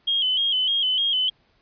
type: tone with vibrato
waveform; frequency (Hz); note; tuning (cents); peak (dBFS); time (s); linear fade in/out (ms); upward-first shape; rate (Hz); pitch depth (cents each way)
sine; 3136; G7; 0; -19; 0.07-1.3; 10; square; 3.3; 61
effects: pink hiss -63 dBFS RMS until 1.61 s + resampled to 11025 Hz